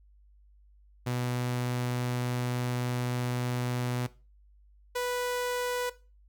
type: tone pair in turn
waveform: sawtooth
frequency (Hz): 123.47 / 492.8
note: B2 / B4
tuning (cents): 0 / -4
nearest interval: 2 octaves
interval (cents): 2396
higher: second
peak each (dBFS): -25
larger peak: neither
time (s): 1.06-4.07 / 4.95-5.9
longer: first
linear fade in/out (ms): 10
effects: noise-tail reverb RT60 0.3 s tail -17 dB re dry + added 50 Hz sine -56 dBFS peak until 6.28 s